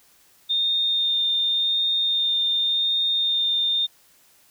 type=tone with vibrato; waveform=sine; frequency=3641 Hz; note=A#7; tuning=41 cents flat; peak=-19 dBFS; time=0.49-3.87 s; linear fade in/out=20 ms; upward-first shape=sine; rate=0.89 Hz; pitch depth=10 cents each way; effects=white hiss -57 dBFS RMS until 4.5 s